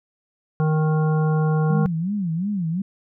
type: harmonic tone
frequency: 155.56 Hz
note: D#3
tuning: in tune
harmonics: 1 / 3 / 5 / 7 / 9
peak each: -17 / -27 / -31 / -34 / -36 dBFS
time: 0.6-1.86 s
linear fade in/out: 0 ms
type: tone with vibrato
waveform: sine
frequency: 183.2 Hz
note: F#3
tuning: 17 cents flat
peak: -21 dBFS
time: 1.7-2.82 s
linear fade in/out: 5 ms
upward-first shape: sine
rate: 2.8 Hz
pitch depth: 230 cents each way
effects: none